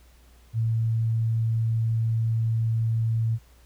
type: tone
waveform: sine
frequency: 113.2 Hz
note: A2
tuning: 50 cents sharp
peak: -21 dBFS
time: 0.53-3.39 s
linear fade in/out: 50 ms
effects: added 60 Hz sine -52 dBFS peak until 3.65 s + pink hiss -60 dBFS RMS until 3.65 s